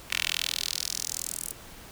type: tone with high-pass filter sweep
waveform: 10% pulse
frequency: 41.2 Hz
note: E1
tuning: in tune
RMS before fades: -32 dBFS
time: 0.1-1.53 s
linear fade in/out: 10 ms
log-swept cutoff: 2400 to 9500 Hz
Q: 2.1
effects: pink hiss -47 dBFS RMS until 1.91 s